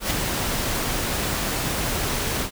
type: noise with ADSR envelope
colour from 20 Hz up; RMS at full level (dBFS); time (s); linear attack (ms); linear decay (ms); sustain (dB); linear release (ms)
pink; -21; 0-2.51; 110; 4; -4; 88
effects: none